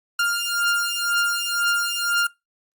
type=beating tone pair; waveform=sawtooth; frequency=1400 / 1402 Hz; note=F6 / F6; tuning=+4 / +6 cents; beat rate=2 Hz; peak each=-20 dBFS; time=0.19-2.27 s; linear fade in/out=5 ms; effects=noise-tail reverb RT60 0.2 s tail -21 dB re dry + Opus 48 kbps